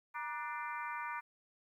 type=harmonic tone with a mistuned harmonic; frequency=296.6 Hz; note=D4; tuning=17 cents sharp; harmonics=3 / 4 / 5 / 6 / 7 / 8; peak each=-42 / -44 / -46 / -48 / -49 / -50 dBFS; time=0.14-1.21 s; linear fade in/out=20 ms; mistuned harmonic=3; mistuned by=+110 cents; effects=12-bit